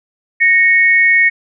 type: tone pair together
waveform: sine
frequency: 1864.7 / 2205 Hz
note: A#6 / C#7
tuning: 0 / -10 cents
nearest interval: minor third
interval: 290 cents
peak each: -10 dBFS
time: 0.4-1.3 s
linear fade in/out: 20 ms
effects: none